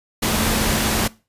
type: tone in noise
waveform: sine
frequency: 218.2 Hz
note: A3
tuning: 14 cents flat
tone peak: -25 dBFS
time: 0.22-1.08 s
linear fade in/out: 10 ms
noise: pink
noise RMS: -20 dBFS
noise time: 0.22-1.08 s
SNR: -8 dB
effects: noise-tail reverb RT60 0.3 s tail -21 dB re dry + resampled to 32000 Hz